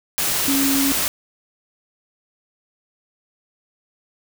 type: tone in noise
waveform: sine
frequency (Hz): 275.3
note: C#4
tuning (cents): -12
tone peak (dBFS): -18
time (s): 0.48-0.92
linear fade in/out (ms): 0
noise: white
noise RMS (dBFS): -21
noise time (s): 0.18-1.08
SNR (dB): 0
effects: none